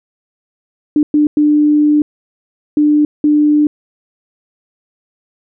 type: tone bursts at uneven times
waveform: sine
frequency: 298.1 Hz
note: D4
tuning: 26 cents sharp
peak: -7 dBFS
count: 5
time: 0.96-1.03 / 1.14-1.27 / 1.37-2.02 / 2.77-3.05 / 3.24-3.67 s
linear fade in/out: 2 ms
effects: none